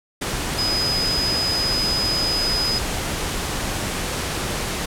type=tone in noise; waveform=sine; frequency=5010 Hz; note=D#8; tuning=11 cents sharp; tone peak=-20 dBFS; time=0.58-2.79 s; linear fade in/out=10 ms; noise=pink; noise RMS=-25 dBFS; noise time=0.21-4.86 s; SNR=+2 dB; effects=low-pass 11000 Hz 12 dB/octave